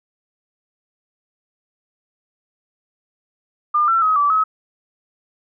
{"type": "tone with pitch steps", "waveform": "sine", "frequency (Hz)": [1204, 1345, 1269, 1157, 1281], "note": ["D6", "E6", "D#6", "D6", "E6"], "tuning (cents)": [43, 34, 34, -26, -50], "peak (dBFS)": -13, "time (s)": [3.74, 4.44], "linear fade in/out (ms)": 10, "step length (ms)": 140, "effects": []}